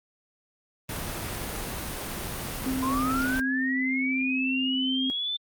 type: noise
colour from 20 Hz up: pink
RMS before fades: -33 dBFS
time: 0.89-3.4 s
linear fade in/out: 2 ms
type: tone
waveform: sine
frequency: 261.6 Hz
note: C4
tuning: in tune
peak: -26 dBFS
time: 2.66-5.1 s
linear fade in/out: 0 ms
type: linear sweep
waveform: sine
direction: up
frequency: 1010 to 3562 Hz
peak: -27 dBFS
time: 2.82-5.37 s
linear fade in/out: 10 ms
effects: Opus 32 kbps